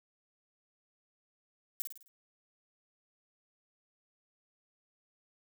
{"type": "noise with echo", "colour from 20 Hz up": "violet", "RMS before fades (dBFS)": -34, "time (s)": [1.8, 1.82], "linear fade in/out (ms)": 0, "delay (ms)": 52, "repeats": 5, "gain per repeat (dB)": -6, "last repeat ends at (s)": 2.08, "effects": []}